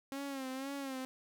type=tone with vibrato; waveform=sawtooth; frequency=269.8 Hz; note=C#4; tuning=47 cents flat; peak=-35 dBFS; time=0.12-1.05 s; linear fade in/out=0 ms; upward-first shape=sine; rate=2 Hz; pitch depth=68 cents each way; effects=none